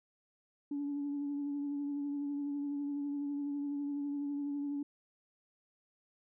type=tone with vibrato; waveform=sine; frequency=285.9 Hz; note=D4; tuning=46 cents flat; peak=-33 dBFS; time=0.71-4.83 s; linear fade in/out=5 ms; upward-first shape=triangle; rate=12 Hz; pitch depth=27 cents each way; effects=tanh soft clip ceiling -30 dBFS